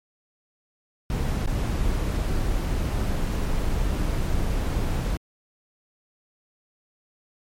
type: noise with dropouts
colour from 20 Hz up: brown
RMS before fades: -24 dBFS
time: 1.1-5.17 s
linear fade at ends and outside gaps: 2 ms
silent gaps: 1.461-1.473 s
effects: MP3 64 kbps